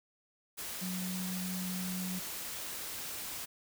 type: tone in noise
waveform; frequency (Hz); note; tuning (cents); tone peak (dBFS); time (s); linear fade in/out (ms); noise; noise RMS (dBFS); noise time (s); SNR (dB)
sine; 183.9; F#3; -10; -36; 0.81-2.2; 20; white; -41; 0.57-3.46; +2
effects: none